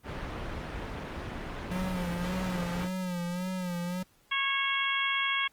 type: low-pass noise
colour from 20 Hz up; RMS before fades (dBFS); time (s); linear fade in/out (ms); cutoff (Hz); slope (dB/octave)
pink; -37; 0.03-2.89; 50; 2500; 12
type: tone with vibrato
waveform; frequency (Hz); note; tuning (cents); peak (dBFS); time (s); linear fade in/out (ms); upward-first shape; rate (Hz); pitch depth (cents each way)
square; 179.9; F#3; -48; -32; 1.71-4.03; 5; sine; 1.8; 61
type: harmonic tone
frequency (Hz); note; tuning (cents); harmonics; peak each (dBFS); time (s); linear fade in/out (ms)
549; C#5; -17; 2 / 3 / 4 / 5 / 6; -33 / -34 / -31 / -35 / -33; 4.31-5.48; 10
effects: pink hiss -65 dBFS RMS until 5.52 s + Opus 24 kbps